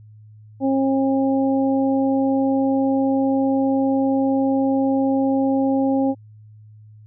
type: harmonic tone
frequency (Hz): 269.5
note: C#4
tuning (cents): -49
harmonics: 1 / 2 / 3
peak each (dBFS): -17 / -23 / -27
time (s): 0.6-6.15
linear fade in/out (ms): 50
effects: added 107 Hz sine -42 dBFS peak until 7.06 s